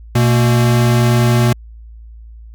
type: tone pair together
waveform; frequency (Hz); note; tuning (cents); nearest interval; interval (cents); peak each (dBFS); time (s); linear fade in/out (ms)
square; 121.31 / 230.6; B2 / A#3; -31 / -19; major seventh; 1112; -11 / -18; 0.15-1.53; 5
effects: added 56 Hz sine -33 dBFS peak until 2.54 s